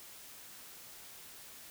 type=silence; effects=white hiss -52 dBFS RMS until 1.7 s